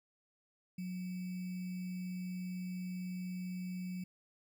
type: tone with sample-and-hold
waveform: sine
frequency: 182.1 Hz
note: F#3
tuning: 27 cents flat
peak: -38 dBFS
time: 0.78-4.04 s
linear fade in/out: 5 ms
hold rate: 2450 Hz
effects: none